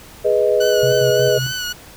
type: chord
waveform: sine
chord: G# minor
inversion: none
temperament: equal with one note detuned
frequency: 416.5 / 493.9 / 622.3 Hz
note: G#4 / B4 / D#5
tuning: +5 / 0 / 0 cents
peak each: -17 dBFS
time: 0.24-1.39 s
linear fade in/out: 20 ms
type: tone with vibrato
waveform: 15% pulse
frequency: 1480 Hz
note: F#6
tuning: in tune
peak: -16 dBFS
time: 0.6-1.73 s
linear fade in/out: 10 ms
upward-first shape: triangle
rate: 3.5 Hz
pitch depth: 41 cents each way
type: tone with tremolo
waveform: sine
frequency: 130 Hz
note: C3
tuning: 11 cents flat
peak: -20 dBFS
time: 0.83-1.52 s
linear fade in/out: 2 ms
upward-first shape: square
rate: 5.5 Hz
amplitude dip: 60%
effects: pink hiss -41 dBFS RMS until 1.96 s